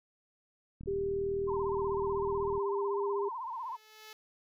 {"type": "click train", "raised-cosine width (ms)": 5, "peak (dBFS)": -33, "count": 71, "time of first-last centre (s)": [0.81, 2.578], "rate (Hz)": 39.6}
{"type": "tone with pitch glide", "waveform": "sine", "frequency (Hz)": [395.2, 402.1], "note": ["G4", "G4"], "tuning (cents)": [14, 44], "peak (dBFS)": -30, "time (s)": [0.87, 3.29], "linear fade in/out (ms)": 10, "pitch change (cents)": 30, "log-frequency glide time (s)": [2.07, 3.02]}
{"type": "tone with vibrato", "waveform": "sine", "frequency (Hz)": 973, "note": "B5", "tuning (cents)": -26, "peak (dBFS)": -36, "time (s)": [1.47, 3.77], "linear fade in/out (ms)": 20, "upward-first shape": "sine", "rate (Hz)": 16, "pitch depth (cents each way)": 150}
{"type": "tone with exponential growth", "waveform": "5% pulse", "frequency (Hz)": 432.5, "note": "A4", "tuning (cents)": -30, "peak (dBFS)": -35, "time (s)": [3.16, 4.13], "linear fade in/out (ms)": 2, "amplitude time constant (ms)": 210}
{"effects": []}